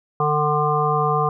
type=harmonic tone; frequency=149.7 Hz; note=D3; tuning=33 cents sharp; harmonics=1 / 3 / 5 / 7 / 8; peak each=-23 / -23 / -23 / -23 / -23 dBFS; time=0.2-1.29 s; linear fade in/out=2 ms; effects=none